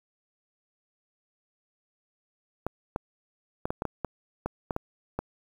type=clicks; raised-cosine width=1 ms; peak=-15 dBFS; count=11; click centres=2.666 / 2.961 / 3.655 / 3.705 / 3.821 / 3.853 / 4.047 / 4.46 / 4.708 / 4.764 / 5.19 s; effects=8-bit